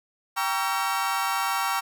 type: chord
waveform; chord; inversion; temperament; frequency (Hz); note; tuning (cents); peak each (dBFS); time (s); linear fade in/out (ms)
35% pulse; G diminished seventh; none; just; 784 / 940.8 / 1128.9 / 1354.7; G5 / Bb5 / Db6 / Fb6; 0 / +16 / +31 / +47; -28; 0.36-1.81; 20
effects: none